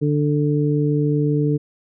harmonic tone, 147.6 Hz, D3, 9 cents sharp, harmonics 1 / 2 / 3, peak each -18 / -21 / -23 dBFS, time 0.01-1.58 s, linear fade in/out 20 ms, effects none

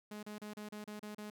sawtooth tone bursts, 210.1 Hz, G#3, 20 cents sharp, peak -40 dBFS, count 8, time 0.11-1.301 s, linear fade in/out 5 ms, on 120 ms, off 33 ms, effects none

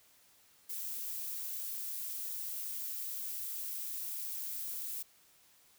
violet noise, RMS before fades -40 dBFS, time 0.69-5.03 s, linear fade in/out 10 ms, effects white hiss -65 dBFS RMS until 5.78 s

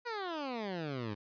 15% pulse exponential sweep, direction down, 493.9 to 99.6 Hz, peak -30 dBFS, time 0.05-1.15 s, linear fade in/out 20 ms, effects resampled to 11025 Hz + 12-bit

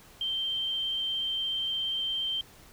sine tone with vibrato, 3135 Hz, G7, 1 cent flat, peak -28 dBFS, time 0.21-2.41 s, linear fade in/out 2 ms, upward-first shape triangle, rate 17 Hz, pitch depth 12 cents each way, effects pink hiss -54 dBFS RMS until 2.72 s

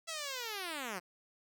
5% pulse linear sweep, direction down, 669 to 168.7 Hz, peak -27 dBFS, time 0.07-1 s, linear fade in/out 20 ms, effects none

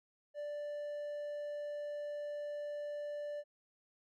triangle tone, 587.3 Hz, D5, in tune, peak -37 dBFS, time 0.34-3.44 s, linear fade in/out 50 ms, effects none

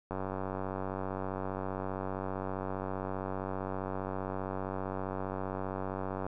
click train, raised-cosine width 1 ms, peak -22 dBFS, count 587, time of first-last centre 0.11-6.265 s, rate 95.2 Hz, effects none

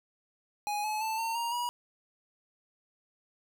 square tone with pitch steps, 830.6 / 855.9 / 882 / 908.9 / 936.6 / 965.2 Hz, G#5 / A5 / A5 / A#5 / A#5 / B5, 0 / -48 / +4 / -44 / +8 / -40 cents, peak -31 dBFS, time 0.67-1.69 s, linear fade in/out 0 ms, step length 170 ms, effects none

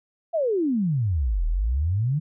sine exponential two-way sweep, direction down then up, 698 to 37.68 to 158.8 Hz, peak -20 dBFS, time 0.33-2.2 s, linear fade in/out 20 ms, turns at 1.46 s, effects none

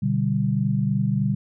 sine chord, G major, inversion first, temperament equal, 123.47 / 146.83 / 196 Hz, B2 / D3 / G3, 0 / 0 / 0 cents, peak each -24 / -24 / -23 dBFS, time 0.02-1.35 s, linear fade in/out 10 ms, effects none

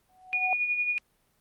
sine tone with exponential growth, 743 Hz, F#5, 7 cents sharp, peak -24 dBFS, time 0.09-0.53 s, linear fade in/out 1 ms, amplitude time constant 95 ms
sine tone with tremolo, 2449 Hz, D#7, 28 cents flat, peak -23 dBFS, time 0.33-0.98 s, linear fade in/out 0 ms, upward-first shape sine, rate 11 Hz, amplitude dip 50%
effects pink hiss -69 dBFS RMS until 1.4 s + Opus 32 kbps

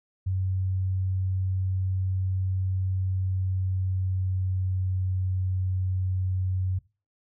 sine tone with pitch glide, 94 to 93.08 Hz, F#2 to F#2, +28 to +11 cents, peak -24 dBFS, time 0.26-6.79 s, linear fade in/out 10 ms, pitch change -17 cents, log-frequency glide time 2.92-5.27 s, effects noise-tail reverb RT60 0.3 s tail -19 dB re dry

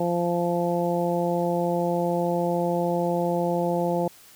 harmonic tone, 173.2 Hz, F3, 14 cents flat, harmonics 1 / 2 / 3 / 4 / 5, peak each -27 / -28 / -26 / -30 / -31 dBFS, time 0-4.08 s, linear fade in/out 5 ms, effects white hiss -51 dBFS RMS until 4.35 s

